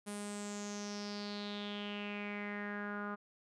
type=tone with low-pass filter sweep; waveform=sawtooth; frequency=205.5 Hz; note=G#3; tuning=18 cents flat; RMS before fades=-42 dBFS; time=0.06-3.16 s; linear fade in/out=20 ms; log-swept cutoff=9900 to 1300 Hz; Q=5.6; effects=none